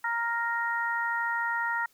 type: harmonic tone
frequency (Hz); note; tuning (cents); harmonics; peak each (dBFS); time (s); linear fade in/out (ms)
466.2; A#4; 0; 2 / 3 / 4; -31 / -31 / -31; 0.04-1.86; 5
effects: white hiss -65 dBFS RMS until 1.93 s